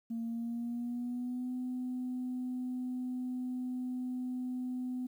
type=tone with pitch glide; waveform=sine; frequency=229.7 to 251.9 Hz; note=A#3 to B3; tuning=-25 to +34 cents; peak=-33 dBFS; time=0.1-5.07 s; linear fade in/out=10 ms; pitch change=+159 cents; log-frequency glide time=0.22-1.52 s; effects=tanh soft clip ceiling -31 dBFS + 11-bit